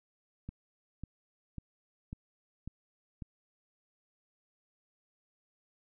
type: click train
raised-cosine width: 5 ms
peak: -28 dBFS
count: 6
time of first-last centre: 0.49-3.222 s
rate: 1.83 Hz
effects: none